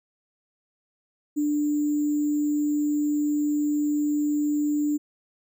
sine tone with sample-and-hold, 295.7 Hz, D4, 12 cents sharp, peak -21 dBFS, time 1.36-4.98 s, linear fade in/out 20 ms, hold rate 7350 Hz, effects none

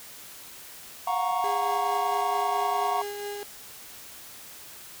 triangle chord, Gb major seventh, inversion third, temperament equal with one note detuned, 709.8 / 740 / 932.3 / 1108.7 Hz, F5 / Gb5 / Bb5 / Db6, +28 / 0 / 0 / 0 cents, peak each -28 dBFS, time 1.07-3.02 s, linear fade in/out 5 ms
35% pulse tone with tremolo, 408.8 Hz, G#4, 27 cents flat, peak -30 dBFS, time 1.44-3.43 s, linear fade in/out 0 ms, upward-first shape sine, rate 4.5 Hz, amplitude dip 30%
effects white hiss -45 dBFS RMS until 5 s

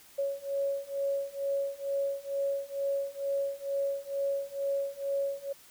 sine beating tone pair, 554.4 / 556.6 Hz, C#5 / C#5, 0 / +7 cents, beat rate 2.2 Hz, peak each -33 / -32 dBFS, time 0.18-5.53 s, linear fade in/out 10 ms, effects white hiss -56 dBFS RMS until 5.7 s

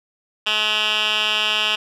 10% pulse tone with band-pass filter, 213.4 Hz, G#3, 47 cents sharp, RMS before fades -20 dBFS, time 0.46-1.76 s, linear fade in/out 10 ms, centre 2800 Hz, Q 3.9, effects none

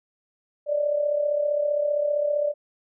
sine tone with amplitude modulation, 587.3 Hz, D5, in tune, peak -18 dBFS, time 0.66-2.54 s, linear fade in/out 50 ms, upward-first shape sine, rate 35.3 Hz, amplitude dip 60%, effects none

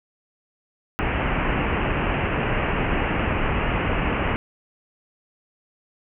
pink low-pass noise, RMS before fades -23 dBFS, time 0.99-4.36 s, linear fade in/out 0 ms, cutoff 2900 Hz, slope 96 dB/octave, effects none

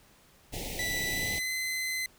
pink band-stop noise, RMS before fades -37 dBFS, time 0.52-1.4 s, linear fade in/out 20 ms, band 870 to 1900 Hz, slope 96 dB/octave
sawtooth tone with pitch glide, 1975.5 to 2045 Hz, B6 to C7, 0 to -40 cents, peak -27 dBFS, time 0.79-2.06 s, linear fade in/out 2 ms, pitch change +60 cents, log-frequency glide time 1.09-1.51 s
effects pink hiss -60 dBFS RMS until 2.18 s

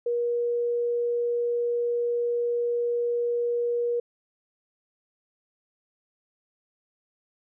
sine tone, 477.1 Hz, A#4, 40 cents sharp, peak -23 dBFS, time 0.06-4 s, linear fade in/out 5 ms, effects none

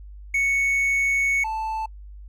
triangle tone pair in turn, 2217 / 879.8 Hz, C#7 / A5, 0 / 0 cents, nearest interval octave + major third, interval 1600 cents, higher first, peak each -17 / -23 dBFS, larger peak first, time 0.34-1.44 / 1.44-1.86 s, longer first, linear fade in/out 5 ms, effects noise-tail reverb RT60 0.1 s tail -26 dB re dry + added 50 Hz sine -38 dBFS peak until 2.28 s

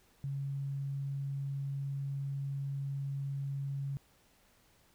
sine tone, 138.59 Hz, C#3, in tune, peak -34 dBFS, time 0.24-3.97 s, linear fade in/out 0 ms, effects pink hiss -67 dBFS RMS until 4.94 s

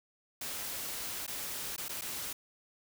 white noise with dropouts, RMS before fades -39 dBFS, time 0.41-2.33 s, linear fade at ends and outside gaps 5 ms, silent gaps 1.266-1.277 / 1.764-1.779 / 1.884-1.892 / 2.012-2.018 s, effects none

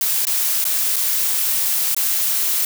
blue noise with dropouts, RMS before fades -19 dBFS, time 0.01-2.65 s, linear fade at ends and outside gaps 1 ms, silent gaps 0.252-0.269 / 0.642-0.652 / 0.959-0.964 / 1.947-1.965 s, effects none

